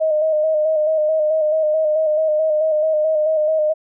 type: tone with vibrato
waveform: sine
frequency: 621 Hz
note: D#5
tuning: 3 cents flat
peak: -14 dBFS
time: 0-3.74 s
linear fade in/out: 20 ms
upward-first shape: square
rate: 4.6 Hz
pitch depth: 32 cents each way
effects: none